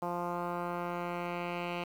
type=tone with low-pass filter sweep; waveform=10% pulse; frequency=174.61 Hz; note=F3; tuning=in tune; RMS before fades=-36 dBFS; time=0.02-1.84 s; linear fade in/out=5 ms; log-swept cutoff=1000 to 2800 Hz; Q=2; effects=9-bit